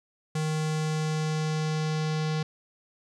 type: tone with low-pass filter sweep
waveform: square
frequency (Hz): 155.56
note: D#3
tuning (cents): 0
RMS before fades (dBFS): -28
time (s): 0.35-2.43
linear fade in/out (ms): 5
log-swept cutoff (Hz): 8000 to 5000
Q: 1.6
effects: none